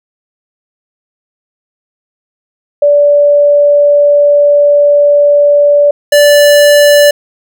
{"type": "tone pair in turn", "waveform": ["sine", "square"], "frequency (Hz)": [580, 583.3], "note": ["D5", "D5"], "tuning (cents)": [-22, -12], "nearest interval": "unison", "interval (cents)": 10, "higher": "second", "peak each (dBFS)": -3, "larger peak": "neither", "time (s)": [[2.82, 5.91], [6.12, 7.11]], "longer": "first", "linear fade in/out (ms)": 5, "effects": []}